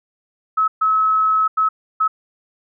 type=tone bursts at uneven times; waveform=sine; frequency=1290 Hz; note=E6; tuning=38 cents flat; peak=-13 dBFS; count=4; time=0.57-0.68 / 0.81-1.48 / 1.57-1.69 / 2-2.08 s; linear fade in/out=10 ms; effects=none